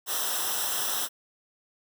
white noise with comb filter, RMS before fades -29 dBFS, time 0.06-1.09 s, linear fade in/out 50 ms, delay 0.44 ms, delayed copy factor -0.85, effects none

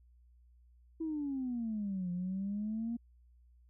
sine exponential two-way sweep, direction down then up, 329 to 175.1 to 237.6 Hz, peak -33 dBFS, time 1-2.97 s, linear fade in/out 10 ms, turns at 2.11 s, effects tanh soft clip ceiling -29 dBFS + added 60 Hz sine -60 dBFS peak until 3.69 s

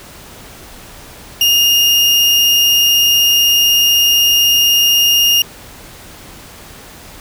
35% pulse tone, 2832 Hz, F7, 23 cents sharp, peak -7 dBFS, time 1.41-5.42 s, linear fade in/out 2 ms, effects pink hiss -36 dBFS RMS until 7.2 s

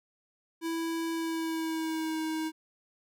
square tone with pitch glide, 329.6 to 316.7 Hz, E4 to D#4, 0 to +31 cents, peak -31 dBFS, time 0.61-2.52 s, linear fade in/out 50 ms, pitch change -69 cents, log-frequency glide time 1.12-2.2 s, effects none

